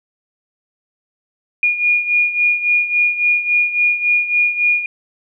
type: beating tone pair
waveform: sine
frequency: 2434 / 2437.6 Hz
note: D#7 / D#7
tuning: -39 / -36 cents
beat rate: 3.6 Hz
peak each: -14 / -19 dBFS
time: 1.63-4.86 s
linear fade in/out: 2 ms
effects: none